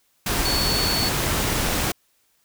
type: tone in noise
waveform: sine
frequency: 4435 Hz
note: C#8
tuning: in tune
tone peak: -23 dBFS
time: 0.45-1.09 s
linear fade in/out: 5 ms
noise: pink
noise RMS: -23 dBFS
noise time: 0.26-1.92 s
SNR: -3 dB
effects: white hiss -65 dBFS RMS until 2.44 s